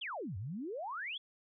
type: exponential two-way sweep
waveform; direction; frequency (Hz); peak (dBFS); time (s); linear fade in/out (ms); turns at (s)
sine; down then up; 3520 to 88 to 3520; -38; 0.01-1.18; 10; 0.37
effects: none